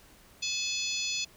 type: harmonic tone with a mistuned harmonic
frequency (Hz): 860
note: A5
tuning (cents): -40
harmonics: 3 / 4 / 5 / 6 / 7 / 8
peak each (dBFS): -35 / -36 / -37 / -38 / -38 / -39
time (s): 0.42-1.25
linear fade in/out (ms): 10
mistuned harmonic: 6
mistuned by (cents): -67
effects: pink hiss -57 dBFS RMS until 1.36 s